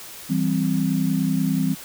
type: chord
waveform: sine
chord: C major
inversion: first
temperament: equal with one note detuned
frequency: 164.81 / 195.09 / 261.6 Hz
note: E3 / G3 / C4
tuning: 0 / -8 / 0 cents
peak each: -23 dBFS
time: 0.29-1.75 s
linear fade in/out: 20 ms
effects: white hiss -39 dBFS RMS until 1.84 s